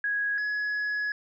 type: tone pair in turn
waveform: sine / triangle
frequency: 1659 / 1685.1 Hz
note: G#6 / G#6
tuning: -2 / +25 cents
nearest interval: unison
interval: 27 cents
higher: second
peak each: -25 dBFS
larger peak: neither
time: 0.04-0.38 / 0.38-1.12 s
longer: second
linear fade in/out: 2 ms
effects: resampled to 16000 Hz